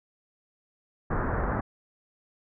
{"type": "low-pass noise", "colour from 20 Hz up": "pink", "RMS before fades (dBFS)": -28, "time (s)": [1.1, 1.61], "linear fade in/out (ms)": 10, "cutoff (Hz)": 1700, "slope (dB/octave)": 48, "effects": []}